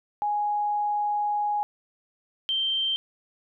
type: tone pair in turn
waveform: sine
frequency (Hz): 830.6 / 3136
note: G#5 / G7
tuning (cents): 0 / 0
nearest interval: octave + major seventh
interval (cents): 2300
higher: second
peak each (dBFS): -23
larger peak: neither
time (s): 0.22-1.63 / 2.49-2.96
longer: first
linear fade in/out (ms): 0
effects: none